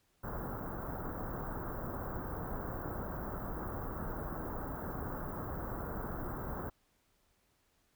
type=band-stop noise; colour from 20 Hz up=pink; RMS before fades=-40 dBFS; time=0.23-6.7 s; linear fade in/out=10 ms; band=1500 to 16000 Hz; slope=48 dB/octave; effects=pink hiss -74 dBFS RMS until 7.95 s